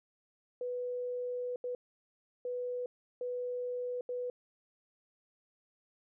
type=tone bursts at uneven times; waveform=sine; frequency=493.9 Hz; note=B4; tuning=in tune; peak=-34 dBFS; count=5; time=0.61-1.56 / 1.64-1.75 / 2.45-2.86 / 3.21-4.01 / 4.09-4.3 s; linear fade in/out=2 ms; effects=none